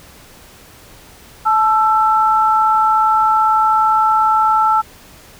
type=tone pair together; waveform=sine; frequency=869.4 / 1332 Hz; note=A5 / E6; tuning=-21 / +18 cents; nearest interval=perfect fifth; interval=739 cents; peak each=-13 dBFS; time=1.45-4.82 s; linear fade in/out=20 ms; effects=pink hiss -42 dBFS RMS until 5.39 s